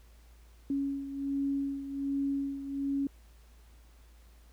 sine beating tone pair, 277.2 / 278.5 Hz, C#4 / C#4, 0 / +8 cents, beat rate 1.3 Hz, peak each -31 / -37 dBFS, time 0.7-3.07 s, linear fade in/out 2 ms, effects added 57 Hz sine -54 dBFS peak until 4.52 s + pink hiss -65 dBFS RMS until 4.52 s

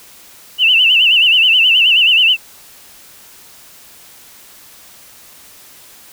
sine tone with vibrato, 2836 Hz, F7, 26 cents sharp, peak -7 dBFS, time 0.58-2.37 s, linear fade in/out 50 ms, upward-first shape sine, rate 9.4 Hz, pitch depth 130 cents each way, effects white hiss -41 dBFS RMS until 6.12 s

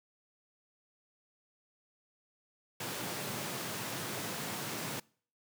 pink high-pass noise, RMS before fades -39 dBFS, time 2.8-5 s, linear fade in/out 5 ms, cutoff 110 Hz, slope 48 dB/octave, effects noise-tail reverb RT60 0.5 s tail -25 dB re dry

